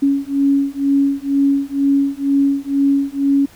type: beating tone pair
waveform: sine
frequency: 277.2 / 279.3 Hz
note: C#4 / C#4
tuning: 0 / +13 cents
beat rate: 2.1 Hz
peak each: -16 dBFS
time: 0.02-3.46 s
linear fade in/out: 10 ms
effects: pink hiss -46 dBFS RMS until 3.55 s